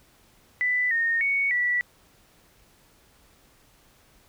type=tone with pitch steps; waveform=sine; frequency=1989 / 1843 / 2225 / 1955 Hz; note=B6 / A#6 / C#7 / B6; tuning=+12 / -20 / +6 / -18 cents; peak=-21 dBFS; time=0.61-1.81 s; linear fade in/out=0 ms; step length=300 ms; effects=pink hiss -59 dBFS RMS until 4.28 s